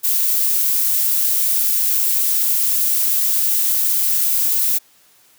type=noise; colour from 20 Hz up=violet; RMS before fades=-17 dBFS; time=0.03-4.79 s; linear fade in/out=20 ms; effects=white hiss -53 dBFS RMS until 5.38 s + high-pass 100 Hz 12 dB/octave